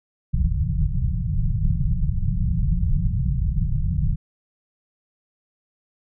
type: low-pass noise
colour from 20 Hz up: pink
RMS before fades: -21 dBFS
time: 0.33-4.16 s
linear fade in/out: 10 ms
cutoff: 180 Hz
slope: 96 dB/octave
effects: none